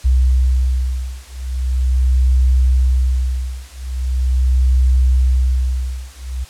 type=beating tone pair; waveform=sine; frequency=63.7 / 64.11 Hz; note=C2 / C2; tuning=-46 / -35 cents; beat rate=0.41 Hz; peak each=-15 dBFS; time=0.04-6.45 s; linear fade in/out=20 ms; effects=white hiss -41 dBFS RMS until 6.49 s + low-pass 9000 Hz 12 dB/octave